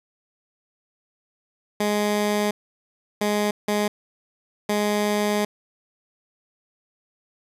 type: tone bursts at uneven times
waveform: 15% pulse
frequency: 208.1 Hz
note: G#3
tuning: 4 cents sharp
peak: -14 dBFS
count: 4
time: 1.8-2.51 / 3.21-3.51 / 3.68-3.88 / 4.69-5.45 s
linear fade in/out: 5 ms
effects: resampled to 32000 Hz